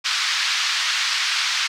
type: band-pass noise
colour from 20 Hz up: white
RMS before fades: -22 dBFS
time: 0.04-1.68 s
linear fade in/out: 20 ms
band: 1200 to 5100 Hz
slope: 24 dB/octave
effects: none